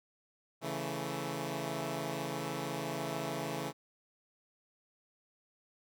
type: chord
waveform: 10% pulse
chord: A major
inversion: first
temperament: equal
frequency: 138.59 / 164.81 / 220 Hz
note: C#3 / E3 / A3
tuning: 0 / 0 / 0 cents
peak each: -31 / -31 / -34 dBFS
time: 0.61-3.73 s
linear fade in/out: 50 ms
effects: none